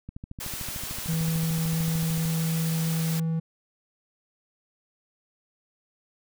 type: click train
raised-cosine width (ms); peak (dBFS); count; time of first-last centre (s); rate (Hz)
5; -25; 30; 0.09-2.254; 13.4
type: noise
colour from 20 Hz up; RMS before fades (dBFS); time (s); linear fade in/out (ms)
white; -35; 0.4-3.2; 5
type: tone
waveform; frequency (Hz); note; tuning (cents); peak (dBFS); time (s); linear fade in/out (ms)
triangle; 162.6; E3; -23; -22; 1.08-3.4; 10
effects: none